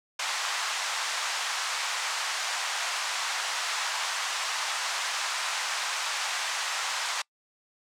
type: band-pass noise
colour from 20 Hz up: pink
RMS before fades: -31 dBFS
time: 0.19-7.22 s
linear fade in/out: 5 ms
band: 850 to 7800 Hz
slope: 24 dB/octave
effects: noise-tail reverb RT60 0.1 s tail -26 dB re dry